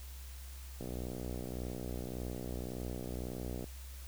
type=click train; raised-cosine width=2 ms; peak=-28 dBFS; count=176; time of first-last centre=0.81-3.642 s; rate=61.8 Hz; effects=added 65 Hz sine -45 dBFS peak until 4.07 s + white hiss -55 dBFS RMS until 4.07 s